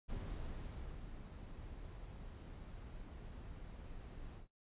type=noise with ADSR envelope; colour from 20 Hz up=brown; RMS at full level=-43 dBFS; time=0.08-4.48 s; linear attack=29 ms; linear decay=960 ms; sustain=-7 dB; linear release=120 ms; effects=noise-tail reverb RT60 0.2 s tail -25 dB re dry + resampled to 8000 Hz